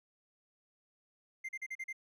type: tone bursts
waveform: triangle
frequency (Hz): 2093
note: C7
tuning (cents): 0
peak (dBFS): -36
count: 6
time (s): 1.44-1.929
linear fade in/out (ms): 10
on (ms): 49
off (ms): 39
effects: none